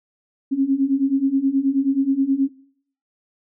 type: beating tone pair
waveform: sine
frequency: 266.3 / 275.7 Hz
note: C4 / C#4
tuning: +31 / -9 cents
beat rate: 9.4 Hz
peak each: -21 / -18 dBFS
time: 0.51-2.49 s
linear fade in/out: 20 ms
effects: noise-tail reverb RT60 0.6 s tail -20 dB re dry